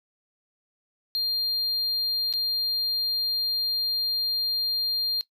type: tone with dropouts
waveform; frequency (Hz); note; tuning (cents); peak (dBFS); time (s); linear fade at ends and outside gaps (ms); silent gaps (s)
triangle; 4200; C8; +6; -22; 1.15-5.21; 0; 2.327-2.337
effects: noise-tail reverb RT60 0.1 s tail -18 dB re dry